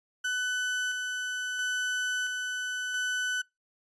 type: tone with tremolo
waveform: 35% pulse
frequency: 1500 Hz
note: F#6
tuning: 23 cents sharp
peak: -26 dBFS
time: 0.24-3.42 s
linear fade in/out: 10 ms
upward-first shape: square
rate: 0.74 Hz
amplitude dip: 30%
effects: noise-tail reverb RT60 0.2 s tail -25 dB re dry + resampled to 22050 Hz